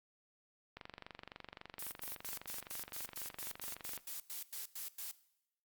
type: click train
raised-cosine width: 0.3 ms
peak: -31 dBFS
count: 77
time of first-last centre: 0.77-3.977 s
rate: 23.7 Hz
type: noise bursts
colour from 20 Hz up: blue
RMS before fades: -44 dBFS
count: 15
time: 1.79-5.112 s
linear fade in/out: 2 ms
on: 130 ms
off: 98 ms
effects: noise-tail reverb RT60 0.8 s tail -18 dB re dry + Opus 48 kbps